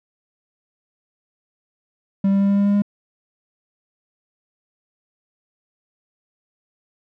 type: tone with pitch steps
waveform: triangle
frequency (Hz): 196 / 197.25 / 198.51 / 199.77 / 201 / 202.3 / 203.6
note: G3 / G3 / G3 / G3 / G3 / G#3 / G#3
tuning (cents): 0 / +11 / +22 / +33 / +44 / -45 / -34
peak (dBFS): -12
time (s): 2.24-2.821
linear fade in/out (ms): 5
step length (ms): 83
effects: none